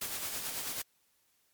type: noise with tremolo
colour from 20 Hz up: white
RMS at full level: -36 dBFS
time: 0.01-0.82 s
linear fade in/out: 5 ms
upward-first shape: sine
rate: 9.2 Hz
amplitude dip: 40%
effects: white hiss -72 dBFS RMS until 1.53 s + MP3 96 kbps